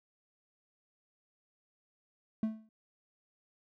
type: tone with exponential decay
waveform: triangle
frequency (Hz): 219.3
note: A3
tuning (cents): -6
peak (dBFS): -24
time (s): 2.43-2.69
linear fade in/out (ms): 2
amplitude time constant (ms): 55
effects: none